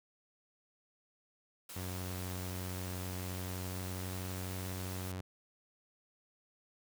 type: noise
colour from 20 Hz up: white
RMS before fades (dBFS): -48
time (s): 1.69-5.12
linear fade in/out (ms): 5
type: tone with pitch glide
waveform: sawtooth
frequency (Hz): 91.5 to 92.51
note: F#2 to F#2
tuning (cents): -19 to 0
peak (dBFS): -35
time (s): 1.76-5.21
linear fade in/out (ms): 5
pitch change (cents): +19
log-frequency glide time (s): 3.18-4.24
effects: none